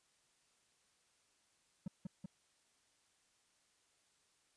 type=tone with echo; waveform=triangle; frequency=185 Hz; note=F#3; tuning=in tune; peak=-36 dBFS; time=1.86-1.88 s; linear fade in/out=5 ms; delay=190 ms; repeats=2; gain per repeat=-2 dB; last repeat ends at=2.26 s; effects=white hiss -75 dBFS RMS until 4.56 s + resampled to 22050 Hz